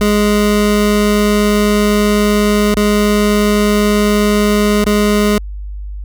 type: tone with dropouts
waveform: 25% pulse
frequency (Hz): 207.9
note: G#3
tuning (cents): +2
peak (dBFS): -6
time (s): 0.01-5.38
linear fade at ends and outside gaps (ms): 2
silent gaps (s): 2.743-2.769 / 4.841-4.864
effects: added 50 Hz sine -22 dBFS peak until 6.04 s